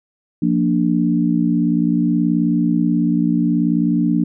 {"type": "chord", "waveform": "sine", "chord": "Bb major", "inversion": "second", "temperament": "equal", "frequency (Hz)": [174.61, 233.1, 293.7], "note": ["F3", "Bb3", "D4"], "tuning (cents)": [0, 0, 0], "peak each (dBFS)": -18, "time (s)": [0.42, 4.24], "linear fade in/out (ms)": 5, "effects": []}